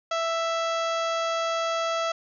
harmonic tone, 661 Hz, E5, 5 cents sharp, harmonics 1 / 2 / 3 / 4 / 5 / 6 / 7 / 8 / 9 / 10, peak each -27 / -28 / -38 / -39 / -37 / -44 / -43 / -46 / -46 / -45 dBFS, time 0.11-2.12 s, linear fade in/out 5 ms, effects none

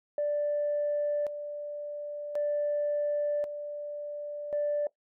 sine tone with tremolo, 587.3 Hz, D5, in tune, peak -25 dBFS, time 0.18-4.87 s, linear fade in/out 2 ms, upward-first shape square, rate 0.46 Hz, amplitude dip 65%, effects noise-tail reverb RT60 0.1 s tail -19 dB re dry + tanh soft clip ceiling -22 dBFS

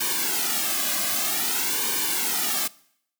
white noise with flanger, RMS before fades -25 dBFS, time 0-2.68 s, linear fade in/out 10 ms, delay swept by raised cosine 1.5 to 2.21 ms, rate 0.52 Hz, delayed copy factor -0.95, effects noise-tail reverb RT60 0.7 s tail -22 dB re dry + high-pass 200 Hz 12 dB/octave

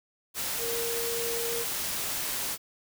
sine tone in noise, 466.2 Hz, A#4, in tune, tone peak -32 dBFS, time 0.58-1.66 s, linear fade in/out 50 ms, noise white, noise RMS -32 dBFS, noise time 0.34-2.58 s, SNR -3 dB, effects none

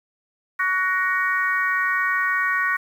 harmonic tone with a mistuned harmonic, 374.9 Hz, F#4, 23 cents sharp, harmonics 3 / 4 / 5 / 6, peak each -25 / -24 / -22 / -32 dBFS, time 0.59-2.77 s, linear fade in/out 10 ms, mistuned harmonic 4, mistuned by -25 cents, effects 8-bit

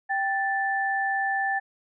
sine tone pair together, 784 / 1760 Hz, G5 / A6, 0 / 0 cents, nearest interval octave + major second, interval 1400 cents, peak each -26 dBFS, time 0.09-1.6 s, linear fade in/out 20 ms, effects none

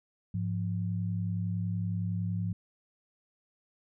sine tone pair together, 103.83 / 174.62 Hz, G#2 / F3, 0 / 0 cents, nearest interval major sixth, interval 900 cents, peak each -31 / -33 dBFS, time 0.34-2.53 s, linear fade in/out 5 ms, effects none

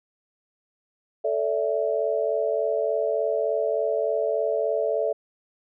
sine chord, A suspended fourth, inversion none, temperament equal with one note detuned, 440 / 575.9 / 659.3 Hz, A4 / D5 / E5, 0 / -34 / 0 cents, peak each -26 dBFS, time 1.24-5.13 s, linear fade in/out 10 ms, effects none

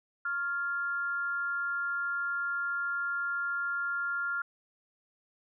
sine tone with amplitude modulation, 1396.9 Hz, F6, in tune, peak -27 dBFS, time 0.25-4.42 s, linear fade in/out 5 ms, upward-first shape sine, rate 295 Hz, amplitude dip 55%, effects none

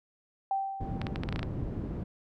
sine tone with exponential decay, 780 Hz, G5, 9 cents flat, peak -25 dBFS, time 0.51-1.43 s, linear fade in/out 2 ms, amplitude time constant 200 ms
white low-pass noise, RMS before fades -35 dBFS, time 0.8-2.04 s, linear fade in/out 10 ms, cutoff 190 Hz, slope 12 dB/octave
clicks, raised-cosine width 0.3 ms, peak -19 dBFS, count 9, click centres 1.016 / 1.068 / 1.159 / 1.235 / 1.289 / 1.326 / 1.36 / 1.393 / 1.43 s
effects none

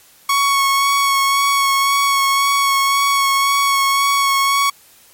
sawtooth tone with vibrato, 1108.7 Hz, C#6, in tune, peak -9 dBFS, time 0.29-4.7 s, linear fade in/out 5 ms, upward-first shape sine, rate 1.9 Hz, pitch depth 16 cents each way, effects white hiss -48 dBFS RMS until 5.13 s + MP3 64 kbps

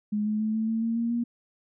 sine tone with pitch steps, 209.6 / 213.3 / 217 / 220.8 / 224.6 / 228.6 / 232.6 / 236.6 Hz, G#3 / G#3 / A3 / A3 / A3 / A#3 / A#3 / A#3, +16 / +46 / -24 / +6 / +36 / -34 / -4 / +26 cents, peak -24 dBFS, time 0.12-1.24 s, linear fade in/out 10 ms, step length 140 ms, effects none

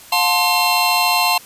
square tone cluster, 715 / 881 / 1049 / 2717 / 4134 Hz, F5 / A5 / C6 / F7 / C8, +41 / +2 / +4 / -48 / -22 cents, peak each -21 dBFS, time 0.12-1.38 s, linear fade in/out 5 ms, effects white hiss -41 dBFS RMS until 1.45 s + resampled to 32000 Hz

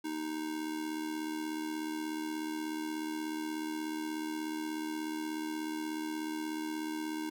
square tone with amplitude modulation, 311.1 Hz, D#4, in tune, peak -33 dBFS, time 0.04-7.3 s, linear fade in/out 10 ms, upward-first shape sine, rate 76.6 Hz, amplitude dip 60%, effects none

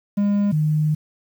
triangle / sine tone pair in turn, 203.2 / 153.15 Hz, G#3 / D#3, -38 / -27 cents, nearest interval perfect fourth, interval 489 cents, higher first, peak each -14 / -16 dBFS, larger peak first, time 0.17-0.52 / 0.52-0.95 s, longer second, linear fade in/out 10 ms, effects 8-bit

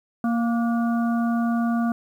harmonic tone with a mistuned harmonic, 233.1 Hz, A#3, in tune, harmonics 1 / 3 / 5 / 6, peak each -20 / -30 / -34 / -36 dBFS, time 0.24-1.92 s, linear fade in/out 2 ms, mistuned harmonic 6, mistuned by +53 cents, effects 9-bit

